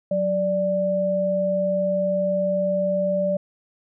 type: tone pair together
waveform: sine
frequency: 185 / 587.3 Hz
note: F#3 / D5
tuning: 0 / 0 cents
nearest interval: octave + minor sixth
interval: 2000 cents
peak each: -26 / -20 dBFS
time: 0.11-3.37 s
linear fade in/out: 5 ms
effects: none